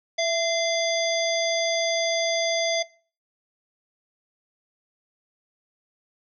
harmonic tone with a mistuned harmonic, 689 Hz, F5, 24 cents flat, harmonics 1 / 3 / 5 / 7 / 9, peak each -23 / -28 / -30 / -31 / -33 dBFS, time 0.18-2.83 s, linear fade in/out 10 ms, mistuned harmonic 1, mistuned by -64 cents, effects noise-tail reverb RT60 0.4 s tail -21 dB re dry

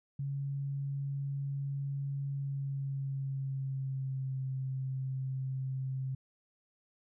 sine tone with pitch glide, 139.2 to 132.22 Hz, C#3 to C3, +8 to +19 cents, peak -33 dBFS, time 0.19-6.15 s, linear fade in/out 5 ms, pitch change -89 cents, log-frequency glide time 2.31-4.43 s, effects none

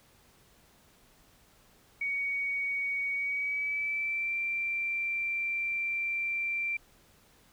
sine tone with pitch glide, 2243 to 2355 Hz, C#7 to D7, +20 to +4 cents, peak -29 dBFS, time 2.01-6.77 s, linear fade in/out 5 ms, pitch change +84 cents, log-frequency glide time 3.14-4.36 s, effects pink hiss -62 dBFS RMS until 7.52 s

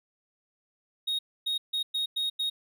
triangle tone bursts at uneven times, 3744 Hz, A#7, 7 cents sharp, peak -25 dBFS, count 6, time 1.07-1.19 / 1.46-1.58 / 1.73-1.83 / 1.94-2.06 / 2.16-2.3 / 2.39-2.5 s, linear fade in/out 10 ms, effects none

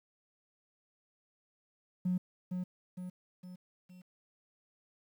triangle tone with echo, 181.4 Hz, F#3, 34 cents flat, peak -25 dBFS, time 2.05-2.18 s, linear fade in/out 10 ms, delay 460 ms, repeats 4, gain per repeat -6 dB, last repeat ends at 4.02 s, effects tanh soft clip ceiling -26 dBFS + 11-bit

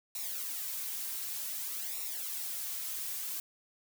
blue noise with flanger, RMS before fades -38 dBFS, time 0.15-3.4 s, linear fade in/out 2 ms, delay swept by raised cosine 0.63 to 3.53 ms, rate 0.54 Hz, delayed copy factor -0.7, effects none

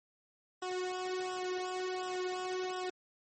sawtooth tone with flanger, 367.7 Hz, F#4, 11 cents flat, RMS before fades -37 dBFS, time 0.62-2.9 s, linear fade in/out 5 ms, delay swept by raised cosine 0.45 to 2.25 ms, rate 1.4 Hz, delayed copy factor -1, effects MP3 32 kbps

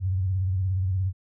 sine tone with vibrato, 93.8 Hz, F#2, 24 cents sharp, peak -22 dBFS, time 0-1.13 s, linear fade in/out 50 ms, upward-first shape square, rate 17 Hz, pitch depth 61 cents each way, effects none

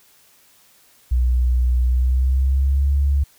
sine tone with pitch glide, 61.74 to 70.11 Hz, B1 to C#2, 0 to +20 cents, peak -14 dBFS, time 1.11-3.24 s, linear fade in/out 10 ms, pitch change +220 cents, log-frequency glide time 1.86-2.91 s, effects white hiss -54 dBFS RMS until 3.38 s

